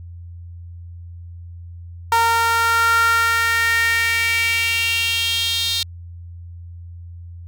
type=tone with high-pass filter sweep; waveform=sawtooth; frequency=460.3 Hz; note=A#4; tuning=22 cents flat; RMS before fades=-18 dBFS; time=2.12-5.83 s; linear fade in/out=2 ms; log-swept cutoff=1000 to 3800 Hz; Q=4.7; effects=added 86 Hz sine -33 dBFS peak until 7.47 s